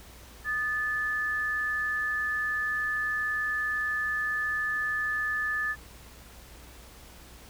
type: tone pair together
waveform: sine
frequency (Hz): 1230 / 1739.5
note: D#6 / A6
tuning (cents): -20 / -20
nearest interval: tritone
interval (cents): 600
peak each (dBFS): -36 / -27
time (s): 0.44-5.76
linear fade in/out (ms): 50
effects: added 60 Hz sine -51 dBFS peak until 7.49 s + pink hiss -51 dBFS RMS until 7.49 s